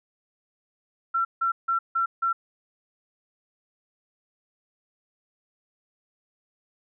sine tone bursts, 1354 Hz, E6, 46 cents sharp, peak -21 dBFS, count 5, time 1.14-2.33 s, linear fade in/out 10 ms, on 110 ms, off 160 ms, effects none

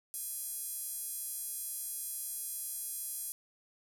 5% pulse tone with high-pass filter, 830.6 Hz, G#5, in tune, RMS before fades -40 dBFS, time 0.14-3.32 s, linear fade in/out 0 ms, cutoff 11000 Hz, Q 1.4, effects none

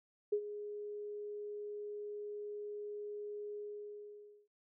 sine tone with ADSR envelope, 415.3 Hz, G#4, in tune, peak -28 dBFS, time 0.32-4.48 s, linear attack 9 ms, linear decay 73 ms, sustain -13 dB, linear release 920 ms, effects none

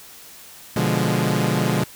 sawtooth chord, B diminished seventh, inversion none, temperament equal, 123.47 / 146.83 / 174.61 / 207.7 Hz, B2 / D3 / F3 / Ab3, 0 / 0 / 0 / 0 cents, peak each -20 dBFS, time 0.76-1.84 s, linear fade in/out 5 ms, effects white hiss -43 dBFS RMS until 1.95 s

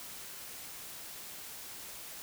silence, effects white hiss -46 dBFS RMS until 2.22 s

